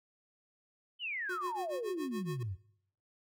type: exponential sweep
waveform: sine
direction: down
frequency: 3110 to 84.8 Hz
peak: -35 dBFS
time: 0.99-2.57 s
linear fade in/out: 50 ms
type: tone with tremolo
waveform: square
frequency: 362.6 Hz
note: F#4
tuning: 35 cents flat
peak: -38 dBFS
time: 1.29-2.43 s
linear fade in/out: 5 ms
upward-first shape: sine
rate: 7.1 Hz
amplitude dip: 100%
effects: noise-tail reverb RT60 0.7 s tail -21 dB re dry